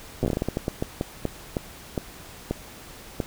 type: slowing click train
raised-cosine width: 2 ms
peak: -11 dBFS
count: 19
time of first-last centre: 0.23-3.202 s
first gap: 8 ms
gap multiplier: 1.3
effects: pink hiss -44 dBFS RMS until 3.26 s